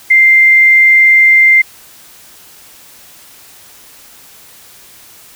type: tone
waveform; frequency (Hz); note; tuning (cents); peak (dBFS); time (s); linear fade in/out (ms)
sine; 2093; C7; 0; -3; 0.1-1.62; 10
effects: white hiss -39 dBFS RMS until 5.35 s